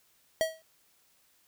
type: tone with exponential decay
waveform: square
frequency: 643 Hz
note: E5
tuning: 43 cents flat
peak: -22 dBFS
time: 0.41-0.62 s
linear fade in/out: 0 ms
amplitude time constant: 44 ms
effects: white hiss -67 dBFS RMS until 1.47 s